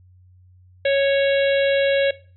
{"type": "harmonic tone", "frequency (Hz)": 553, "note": "C#5", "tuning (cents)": -4, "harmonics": [1, 3, 4, 5, 6, 7], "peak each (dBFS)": [-16, -26, -28, -30, -32, -33], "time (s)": [0.85, 2.11], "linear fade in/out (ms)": 5, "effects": ["noise-tail reverb RT60 0.4 s tail -18 dB re dry", "added 91 Hz sine -48 dBFS peak until 2.36 s"]}